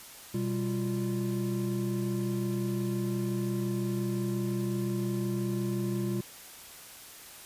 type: tone cluster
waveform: triangle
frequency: 124.4 / 196.2 / 347.5 Hz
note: B2 / G3 / F4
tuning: +13 / +2 / -9 cents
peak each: -31 / -30 / -32 dBFS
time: 0.34-6.21 s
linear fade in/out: 5 ms
effects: white hiss -48 dBFS RMS until 7.45 s + resampled to 32000 Hz